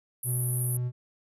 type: band-pass noise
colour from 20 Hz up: pink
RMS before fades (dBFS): -34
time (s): 0.23-0.77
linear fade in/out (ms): 5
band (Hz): 10000 to 12000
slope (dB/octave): 96
type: tone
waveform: triangle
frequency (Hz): 123.47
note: B2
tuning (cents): 0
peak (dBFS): -25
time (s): 0.24-0.92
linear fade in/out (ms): 50
effects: none